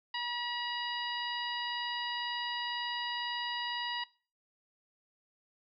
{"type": "harmonic tone", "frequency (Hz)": 962, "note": "B5", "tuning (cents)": -46, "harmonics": [1, 2, 3, 4, 5], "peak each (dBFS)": [-38, -39, -39, -42, -43], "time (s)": [0.14, 4.04], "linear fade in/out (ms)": 5, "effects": ["noise-tail reverb RT60 0.4 s tail -22 dB re dry"]}